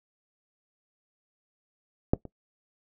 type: clicks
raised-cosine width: 2 ms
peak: -7 / -27 dBFS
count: 2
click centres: 2.135 / 2.253 s
effects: noise-tail reverb RT60 0.1 s tail -19 dB re dry